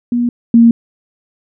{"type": "tone pair in turn", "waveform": "sine", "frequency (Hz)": [240.4, 232.3], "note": ["B3", "A#3"], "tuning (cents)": [-46, -6], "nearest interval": "minor second", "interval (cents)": 60, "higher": "first", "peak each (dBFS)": [-11, -3], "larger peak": "second", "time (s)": [[0.12, 0.29], [0.54, 0.71]], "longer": "neither", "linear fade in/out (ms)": 2, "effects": []}